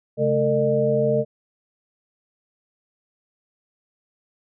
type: tone cluster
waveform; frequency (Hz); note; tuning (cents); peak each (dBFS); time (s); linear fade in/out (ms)
sine; 135.3 / 216.2 / 453.2 / 606; C#3 / A3 / A#4 / D#5; -42 / -30 / -49 / -46; -25 / -26 / -21 / -21; 0.17-1.25; 50
effects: none